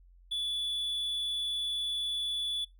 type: tone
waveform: triangle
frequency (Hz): 3444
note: A7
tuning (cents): -38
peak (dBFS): -29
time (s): 0.31-2.65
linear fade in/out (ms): 10
effects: noise-tail reverb RT60 0.2 s tail -20 dB re dry + added 44 Hz sine -55 dBFS peak until 2.79 s